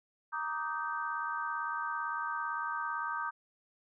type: chord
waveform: sine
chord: Eb major seventh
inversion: second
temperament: just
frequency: 933.4 / 1166.7 / 1244.5 / 1555.6 Hz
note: Bb5 / D6 / Eb6 / G6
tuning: +2 / -12 / 0 / -14 cents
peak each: -39 / -40 / -38 / -38 dBFS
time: 0.32-3.31 s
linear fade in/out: 20 ms
effects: none